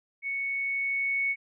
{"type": "tone with level ramp", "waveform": "sine", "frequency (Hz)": 2217, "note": "C#7", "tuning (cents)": 0, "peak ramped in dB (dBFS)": [-29, -24], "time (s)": [0.22, 1.36], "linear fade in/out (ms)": 50, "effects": []}